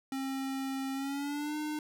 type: tone with pitch glide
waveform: square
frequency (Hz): 268.3 to 302.9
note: C4 to D#4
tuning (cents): +44 to -46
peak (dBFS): -34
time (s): 0.12-1.79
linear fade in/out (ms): 2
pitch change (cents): +210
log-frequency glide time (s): 0.93-1.57
effects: none